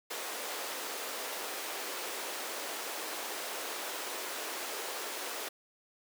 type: high-pass noise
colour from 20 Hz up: pink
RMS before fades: -39 dBFS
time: 0.1-5.49 s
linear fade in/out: 10 ms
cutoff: 370 Hz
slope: 24 dB/octave
effects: none